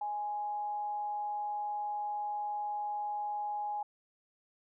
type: tone with amplitude modulation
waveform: sine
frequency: 830.6 Hz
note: G#5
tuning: in tune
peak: -32 dBFS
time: 0.01-3.83 s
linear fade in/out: 5 ms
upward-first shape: sine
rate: 206 Hz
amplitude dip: 25%
effects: none